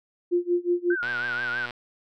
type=tone with tremolo; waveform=sine; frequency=351.2 Hz; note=F4; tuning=10 cents sharp; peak=-18 dBFS; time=0.31-0.96 s; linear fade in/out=20 ms; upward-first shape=sine; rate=5.5 Hz; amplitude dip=95%
type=tone with vibrato; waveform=sine; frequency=1500 Hz; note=F#6; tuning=23 cents sharp; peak=-26 dBFS; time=0.9-1.66 s; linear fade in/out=5 ms; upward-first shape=triangle; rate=6.2 Hz; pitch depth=120 cents each way
type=click train; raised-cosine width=0.3 ms; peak=-19 dBFS; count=83; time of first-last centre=1.03-1.708 s; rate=121 Hz
effects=none